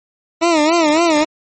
20% pulse tone with vibrato, 320 Hz, D#4, 49 cents sharp, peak -6 dBFS, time 0.41-1.25 s, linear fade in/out 20 ms, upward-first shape sine, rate 3.6 Hz, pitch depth 130 cents each way, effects low-pass 11000 Hz 12 dB/octave + MP3 32 kbps

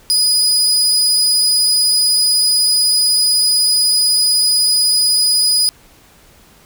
30% pulse tone, 4956 Hz, D#8, 8 cents flat, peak -8 dBFS, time 0.1-5.69 s, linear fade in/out 0 ms, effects pink hiss -47 dBFS RMS until 6.65 s

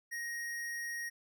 square tone, 1876 Hz, A#6, 11 cents sharp, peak -38 dBFS, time 0.11-1.1 s, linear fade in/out 20 ms, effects none

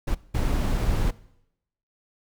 brown noise bursts at uneven times, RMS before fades -23 dBFS, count 2, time 0.07-0.15 / 0.34-1.11 s, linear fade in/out 10 ms, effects noise-tail reverb RT60 0.8 s tail -20 dB re dry

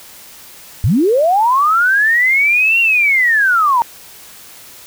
sine linear two-way sweep, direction up then down, 79.9 to 2774 to 904 Hz, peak -9 dBFS, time 0.84-3.82 s, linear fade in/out 0 ms, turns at 2.8 s, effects white hiss -38 dBFS RMS until 4.86 s

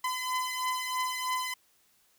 sawtooth beating tone pair, 1015 / 1018.1 Hz, B5 / C6, +47 / -48 cents, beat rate 3.1 Hz, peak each -28 / -31 dBFS, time 0.04-1.54 s, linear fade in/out 5 ms, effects white hiss -67 dBFS RMS until 2.18 s

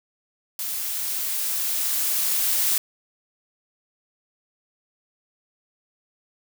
blue noise with level ramp, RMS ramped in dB -29 to -21 dBFS, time 0.59-2.78 s, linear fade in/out 2 ms, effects none

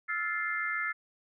sine chord, F major seventh, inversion third, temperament just, 1309.6 / 1396.9 / 1746.1 / 2095 Hz, E6 / F6 / A6 / C7, -12 / 0 / -14 / +2 cents, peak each -38 / -37 / -34 / -34 dBFS, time 0.08-0.93 s, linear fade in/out 20 ms, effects none

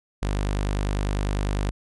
sawtooth tone, 50 Hz, G1, 35 cents sharp, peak -19 dBFS, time 0.22-1.71 s, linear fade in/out 10 ms, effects resampled to 24000 Hz

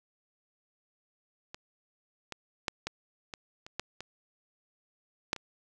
clicks, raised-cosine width 0.2 ms, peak -24 / -21 / -12 / -16 / -22 / -28 / -15 / -23 / -10 / -25 dBFS, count 10, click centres 1.545 / 2.323 / 2.682 / 2.87 / 3.338 / 3.665 / 3.796 / 4.006 / 5.331 / 5.363 s, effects none

